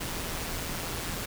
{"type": "noise with amplitude modulation", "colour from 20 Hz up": "pink", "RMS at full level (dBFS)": -32, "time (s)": [0, 1.26], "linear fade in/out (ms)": 10, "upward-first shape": "sine", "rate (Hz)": 169, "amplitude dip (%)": 50, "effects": []}